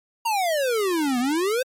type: exponential two-way sweep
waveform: square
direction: down then up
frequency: 950 to 237.7 to 531 Hz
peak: -21 dBFS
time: 0.25-1.63 s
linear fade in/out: 10 ms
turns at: 1.19 s
effects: MP3 64 kbps